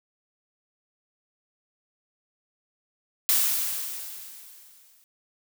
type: noise with exponential decay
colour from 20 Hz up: blue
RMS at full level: -20 dBFS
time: 3.29-5.04 s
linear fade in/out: 0 ms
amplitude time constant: 380 ms
effects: none